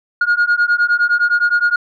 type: beating tone pair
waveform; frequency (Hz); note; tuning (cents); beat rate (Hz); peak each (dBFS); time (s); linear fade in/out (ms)
sine; 1426 / 1435.7; F6 / F6; +36 / +47; 9.7; -13; 0.21-1.76; 5
effects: tanh soft clip ceiling -8 dBFS